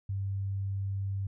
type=tone; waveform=sine; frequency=98 Hz; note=G2; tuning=in tune; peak=-30 dBFS; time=0.09-1.27 s; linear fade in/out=5 ms; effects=none